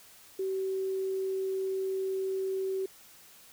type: tone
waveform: sine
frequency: 382.1 Hz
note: G4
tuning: 44 cents flat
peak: -29 dBFS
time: 0.39-2.86 s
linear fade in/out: 5 ms
effects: white hiss -55 dBFS RMS until 3.52 s